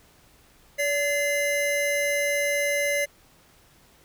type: tone pair together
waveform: square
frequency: 574 / 2070 Hz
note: D5 / C7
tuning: -40 / -19 cents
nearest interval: octave + minor seventh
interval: 2221 cents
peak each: -26 dBFS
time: 0.78-3.06 s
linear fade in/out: 20 ms
effects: pink hiss -57 dBFS RMS until 4.04 s